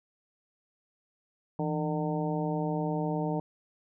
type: harmonic tone with a mistuned harmonic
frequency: 151.4 Hz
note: D#3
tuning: 47 cents flat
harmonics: 1 / 2 / 3 / 4 / 5 / 6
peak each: -31 / -34 / -36 / -37 / -38 / -39 dBFS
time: 1.59-3.4 s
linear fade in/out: 2 ms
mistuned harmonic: 1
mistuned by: +140 cents
effects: none